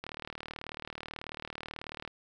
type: click train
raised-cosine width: 0.3 ms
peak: -23 dBFS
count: 79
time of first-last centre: 0.04-2.077 s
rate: 38.3 Hz
effects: none